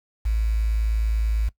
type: tone with quantisation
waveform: sine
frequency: 54.6 Hz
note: A1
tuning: 13 cents flat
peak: -19 dBFS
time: 0.25-1.49 s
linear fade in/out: 10 ms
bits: 7
effects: noise-tail reverb RT60 0.1 s tail -19 dB re dry